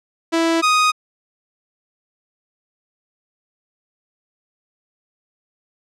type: tone pair in turn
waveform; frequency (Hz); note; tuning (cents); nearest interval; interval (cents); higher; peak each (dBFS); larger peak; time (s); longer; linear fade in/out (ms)
sawtooth; 330 / 1245.9; E4 / D#6; +2 / +2; octave + major seventh; 2300; second; -11 / -9; second; 0.32-0.62 / 0.62-0.92; neither; 20
effects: low-pass 7000 Hz 12 dB/octave